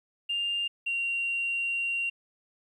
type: tone pair in turn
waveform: sine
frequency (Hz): 2800 / 2760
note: F7 / F7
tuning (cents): +4 / -21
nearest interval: unison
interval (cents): 25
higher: first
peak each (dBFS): -26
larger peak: neither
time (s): 0.29-0.68 / 0.86-2.1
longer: second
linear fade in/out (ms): 10
effects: tanh soft clip ceiling -22 dBFS + 11-bit